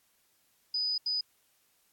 sine tone bursts at uneven times, 4978 Hz, D#8, in tune, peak -28 dBFS, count 2, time 0.74-0.98 / 1.06-1.21 s, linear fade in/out 5 ms, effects white hiss -70 dBFS RMS until 1.92 s + AAC 64 kbps

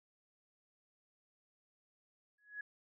sine tone with exponential growth, 1680 Hz, G#6, 19 cents sharp, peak -38 dBFS, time 2.38-2.61 s, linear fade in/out 5 ms, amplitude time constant 49 ms, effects none

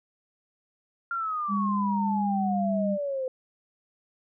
sine exponential sweep, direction down, 1396.9 to 510 Hz, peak -27 dBFS, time 1.11-3.28 s, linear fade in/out 2 ms
sine tone with pitch glide, 201.4 to 197.48 Hz, G3 to G3, +47 to +13 cents, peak -25 dBFS, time 1.48-2.98 s, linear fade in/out 50 ms, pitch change -34 cents, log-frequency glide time 2.15-2.65 s
effects none

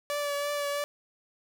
sawtooth tone with vibrato, 577 Hz, D5, 31 cents flat, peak -25 dBFS, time 0.1-0.84 s, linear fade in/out 0 ms, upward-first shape triangle, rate 3 Hz, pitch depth 24 cents each way, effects none

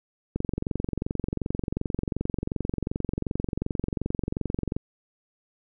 click train, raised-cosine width 3 ms, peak -14 dBFS, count 101, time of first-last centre 0.36-4.765 s, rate 22.7 Hz, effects none

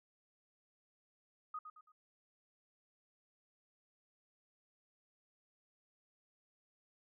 sine tone with echo, 1246 Hz, D#6, 2 cents sharp, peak -40 dBFS, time 1.54-1.59 s, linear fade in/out 5 ms, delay 110 ms, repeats 3, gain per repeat -8 dB, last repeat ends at 1.92 s, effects none

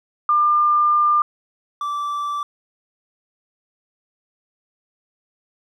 sine / triangle tone pair in turn, 1199 / 1165.5 Hz, D6 / D6, +36 / -14 cents, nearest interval unison, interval 50 cents, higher first, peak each -13 / -20 dBFS, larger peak first, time 0.29-1.22 / 1.81-2.43 s, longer first, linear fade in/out 2 ms, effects none

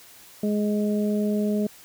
harmonic tone, 208.9 Hz, G#3, 10 cents sharp, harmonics 1 / 2 / 3, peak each -22 / -28 / -32 dBFS, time 0.43-1.67 s, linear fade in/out 5 ms, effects white hiss -49 dBFS RMS until 1.84 s

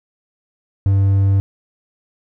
triangle tone, 98 Hz, G2, in tune, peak -9 dBFS, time 0.86-1.4 s, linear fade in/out 0 ms, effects none

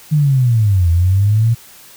sine linear two-way sweep, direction down then up, 155.56 to 82.41 to 117.9 Hz, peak -9 dBFS, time 0.11-1.55 s, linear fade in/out 20 ms, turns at 0.9 s, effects white hiss -41 dBFS RMS until 1.96 s

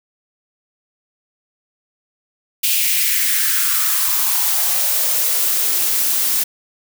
blue noise with high-pass filter sweep, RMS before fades -17 dBFS, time 2.63-6.44 s, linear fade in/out 10 ms, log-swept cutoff 2800 to 210 Hz, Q 3.1, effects none

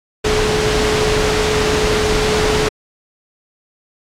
sine tone in noise, 427.5 Hz, A4, 50 cents flat, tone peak -16 dBFS, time 0.24-2.69 s, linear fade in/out 10 ms, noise pink, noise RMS -17 dBFS, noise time 0.24-2.69 s, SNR -2 dB, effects low-pass 6000 Hz 12 dB/octave + AAC 64 kbps

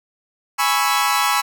sawtooth chord, C# minor seventh, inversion second, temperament equal, 830.6 / 987.8 / 1108.7 / 1318.5 Hz, G#5 / B5 / C#6 / E6, 0 / 0 / 0 / 0 cents, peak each -18 dBFS, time 0.58-1.42 s, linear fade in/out 20 ms, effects none

